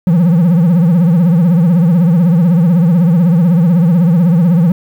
triangle tone with vibrato, 171 Hz, F3, 36 cents flat, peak -4 dBFS, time 0.07-4.72 s, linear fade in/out 2 ms, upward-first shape triangle, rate 16 Hz, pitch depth 180 cents each way, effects 7-bit

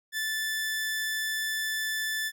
sawtooth tone, 1753 Hz, A6, 7 cents flat, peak -25 dBFS, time 0.12-2.32 s, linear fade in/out 50 ms, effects none

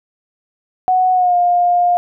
sine tone with pitch glide, 740 to 707 Hz, F#5 to F5, 0 to +21 cents, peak -10 dBFS, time 0.88-1.97 s, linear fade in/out 0 ms, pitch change -79 cents, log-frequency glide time 1.13-1.36 s, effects none

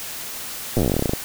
slowing click train, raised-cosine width 2 ms, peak -7 dBFS, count 19, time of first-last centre 0.77-1.135 s, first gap 8 ms, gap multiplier 1.1, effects white hiss -32 dBFS RMS until 1.24 s

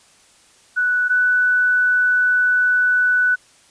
sine tone pair in turn, 1480 / 1488.6 Hz, F#6 / F#6, 0 / +10 cents, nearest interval unison, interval 10 cents, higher second, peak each -15 / -13 dBFS, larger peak second, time 0.76-1.09 / 1.09-3.36 s, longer second, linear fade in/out 20 ms, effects white hiss -52 dBFS RMS until 3.7 s + resampled to 22050 Hz

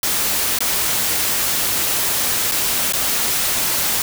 white noise with dropouts, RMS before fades -19 dBFS, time 0.03-4.02 s, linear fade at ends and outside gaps 2 ms, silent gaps 0.588-0.605 / 2.515-2.519 / 2.924-2.934 s, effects none

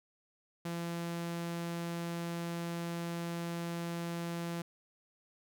sawtooth tone, 170 Hz, F3, 46 cents flat, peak -32 dBFS, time 0.65-4.62 s, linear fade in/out 5 ms, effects none

